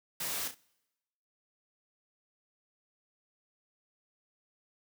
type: noise with echo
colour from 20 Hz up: white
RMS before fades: -36 dBFS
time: 0.2-0.48 s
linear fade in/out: 5 ms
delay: 33 ms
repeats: 2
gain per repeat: -8 dB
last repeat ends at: 0.546 s
effects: noise-tail reverb RT60 1.0 s tail -26 dB re dry + high-pass 100 Hz 12 dB/octave